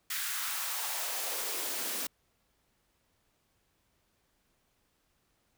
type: noise with high-pass filter sweep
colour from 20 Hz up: white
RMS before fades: -35 dBFS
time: 0.1-2.07 s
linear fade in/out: 5 ms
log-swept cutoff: 1700 to 240 Hz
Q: 1.9
effects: pink hiss -74 dBFS RMS until 5.57 s